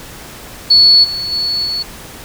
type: tone with level steps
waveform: sine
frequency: 4414 Hz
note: C#8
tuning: 8 cents flat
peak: -4 / -18 / -14 / -16 dBFS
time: 0.7-1.83 s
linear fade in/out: 10 ms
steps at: 1.03 / 1.31 / 1.64 s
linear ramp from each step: 20 ms
effects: pink hiss -33 dBFS RMS until 2.24 s